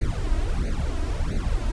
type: noise with flanger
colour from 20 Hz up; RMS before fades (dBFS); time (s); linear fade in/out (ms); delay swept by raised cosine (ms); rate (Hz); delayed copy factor
brown; -24; 0.01-1.72; 10; 0.46 to 3.16; 1.5; +0.95
effects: resampled to 22050 Hz